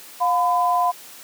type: tone pair together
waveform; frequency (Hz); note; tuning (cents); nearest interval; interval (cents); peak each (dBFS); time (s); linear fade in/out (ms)
sine; 710 / 1008.7; F5 / B5; +28 / +36; tritone; 608; -19; 0.2-0.92; 20
effects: white hiss -42 dBFS RMS until 1.23 s + high-pass 200 Hz 12 dB/octave